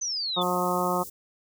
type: exponential sweep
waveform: sine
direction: down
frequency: 6220 to 3398 Hz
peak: -27 dBFS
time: 0.01-0.43 s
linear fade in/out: 10 ms
type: harmonic tone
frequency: 179.3 Hz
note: F3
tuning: 46 cents sharp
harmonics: 1 / 2 / 3 / 4 / 5 / 6 / 7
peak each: -31 / -31 / -31 / -31 / -31 / -31 / -31 dBFS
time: 0.36-1.04 s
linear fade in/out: 20 ms
type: band-stop noise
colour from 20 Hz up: white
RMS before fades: -41 dBFS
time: 0.41-1.1 s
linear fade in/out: 10 ms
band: 440 to 5700 Hz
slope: 24 dB/octave
effects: none